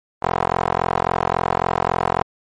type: tone with band-pass filter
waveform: 15% pulse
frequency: 43.65 Hz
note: F1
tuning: in tune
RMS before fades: -20 dBFS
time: 0.22-2.23 s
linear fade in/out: 10 ms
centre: 880 Hz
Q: 2.2
effects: MP3 48 kbps